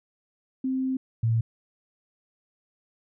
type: tone pair in turn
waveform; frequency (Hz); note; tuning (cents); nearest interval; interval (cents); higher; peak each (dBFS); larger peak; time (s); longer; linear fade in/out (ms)
sine; 261.6 / 113.93; C4 / A#2; 0 / -39; octave + major second; 1439; first; -24 / -20; second; 0.64-0.97 / 1.23-1.41; first; 5
effects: none